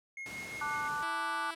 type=tone with tremolo; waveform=triangle; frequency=2155 Hz; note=C#7; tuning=49 cents flat; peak=-37 dBFS; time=0.17-0.88 s; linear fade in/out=2 ms; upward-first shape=triangle; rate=5.7 Hz; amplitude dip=50%
type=noise; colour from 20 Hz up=pink; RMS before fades=-46 dBFS; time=0.26-1.03 s; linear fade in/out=0 ms
type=chord; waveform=sine; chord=D major; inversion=second; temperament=equal; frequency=880 / 1174.7 / 1480 Hz; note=A5 / D6 / F#6; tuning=0 / 0 / 0 cents; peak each=-38 / -36 / -37 dBFS; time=0.61-1.51 s; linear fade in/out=5 ms
type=tone; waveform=5% pulse; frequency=329.6 Hz; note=E4; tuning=in tune; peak=-29 dBFS; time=1.02-1.55 s; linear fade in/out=10 ms
effects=high-pass 100 Hz 12 dB/octave + low-pass 11000 Hz 12 dB/octave